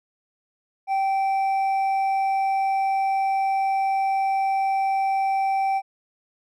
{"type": "tone with hard clipping", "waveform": "sine", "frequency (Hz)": 777, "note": "G5", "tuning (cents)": -16, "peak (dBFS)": -21, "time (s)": [0.87, 5.82], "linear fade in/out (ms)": 50, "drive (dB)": 4, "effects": []}